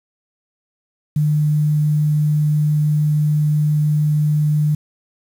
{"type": "tone with quantisation", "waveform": "sine", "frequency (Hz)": 150.5, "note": "D3", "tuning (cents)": 43, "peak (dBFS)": -13, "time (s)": [1.16, 4.75], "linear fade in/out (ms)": 5, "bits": 7, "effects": []}